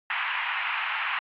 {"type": "band-pass noise", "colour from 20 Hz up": "white", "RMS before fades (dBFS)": -29, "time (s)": [0.1, 1.19], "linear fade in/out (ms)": 2, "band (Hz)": [850, 2800], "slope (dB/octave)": 48, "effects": ["AAC 64 kbps"]}